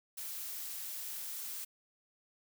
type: noise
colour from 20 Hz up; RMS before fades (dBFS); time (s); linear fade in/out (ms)
blue; -42; 0.17-1.65; 10
effects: none